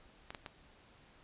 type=clicks; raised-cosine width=0.3 ms; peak=-27 dBFS; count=3; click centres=0.305 / 0.348 / 0.462 s; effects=pink hiss -62 dBFS RMS until 1.23 s + resampled to 8000 Hz